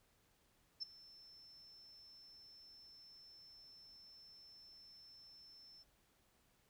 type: tone with ADSR envelope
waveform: sine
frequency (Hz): 5320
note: E8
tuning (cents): +15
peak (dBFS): -38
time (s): 0.8-5.84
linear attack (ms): 26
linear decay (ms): 12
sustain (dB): -20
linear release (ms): 25
effects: pink hiss -75 dBFS RMS until 6.69 s